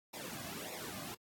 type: noise with flanger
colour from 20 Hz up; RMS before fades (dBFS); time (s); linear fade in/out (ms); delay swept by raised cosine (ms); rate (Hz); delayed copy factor
pink; -45; 0.13-1.15; 10; 0.64 to 2.24; 1.7; -0.8
effects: high-pass 100 Hz 12 dB/octave + AAC 64 kbps